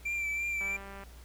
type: tone with vibrato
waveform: triangle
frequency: 2349 Hz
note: D7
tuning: in tune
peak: -29 dBFS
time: 0.05-0.77 s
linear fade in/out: 10 ms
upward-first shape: triangle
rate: 3 Hz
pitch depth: 35 cents each way
type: click train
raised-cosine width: 0.5 ms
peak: -32 dBFS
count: 85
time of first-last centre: 0.61-1.036 s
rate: 197 Hz
effects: added 60 Hz sine -48 dBFS peak until 1.24 s + pink hiss -57 dBFS RMS until 1.24 s